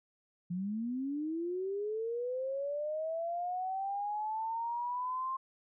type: linear sweep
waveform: sine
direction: up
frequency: 170.8 to 1062 Hz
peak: -33 dBFS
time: 0.5-5.37 s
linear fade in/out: 10 ms
effects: none